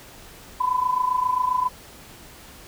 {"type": "tone with amplitude modulation", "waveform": "sine", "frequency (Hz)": 1005, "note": "B5", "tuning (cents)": 30, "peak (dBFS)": -16, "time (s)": [0.6, 1.69], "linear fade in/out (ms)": 10, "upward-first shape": "sine", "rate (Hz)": 27.5, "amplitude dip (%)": 75, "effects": ["pink hiss -45 dBFS RMS until 2.67 s"]}